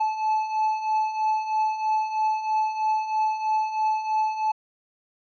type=beating tone pair; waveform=triangle; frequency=865 / 868.1 Hz; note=A5 / A5; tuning=-30 / -24 cents; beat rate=3.1 Hz; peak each=-27 / -21 dBFS; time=0-4.52 s; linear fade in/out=10 ms; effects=resampled to 16000 Hz